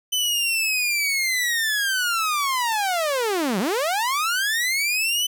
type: linear two-way sweep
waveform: sawtooth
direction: down then up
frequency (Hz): 3041 to 174.61 to 3041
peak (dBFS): -17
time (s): 0.12-5.27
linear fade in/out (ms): 10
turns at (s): 3.59
effects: none